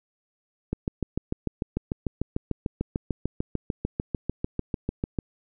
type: click train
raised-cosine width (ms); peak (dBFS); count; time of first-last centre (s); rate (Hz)
3; -13; 31; 0.73-5.188; 6.73
effects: none